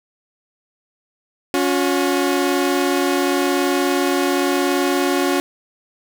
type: tone pair together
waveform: sawtooth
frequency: 280 / 360.9 Hz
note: C#4 / F#4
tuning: +18 / -43 cents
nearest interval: major third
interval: 439 cents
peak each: -15 dBFS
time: 1.54-5.4 s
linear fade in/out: 0 ms
effects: none